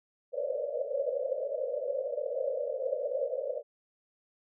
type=band-pass noise; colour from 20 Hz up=pink; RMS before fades=-33 dBFS; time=0.32-3.63 s; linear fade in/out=50 ms; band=490 to 600 Hz; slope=96 dB/octave; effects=none